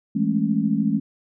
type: chord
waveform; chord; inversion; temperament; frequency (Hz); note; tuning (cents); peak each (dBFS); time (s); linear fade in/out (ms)
sine; A major seventh; second; just; 165 / 206.2 / 220 / 275; E3 / G#3 / A3 / C#4; +2 / -12 / 0 / -14; -27 / -22 / -23 / -25; 0.15-1; 10
effects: none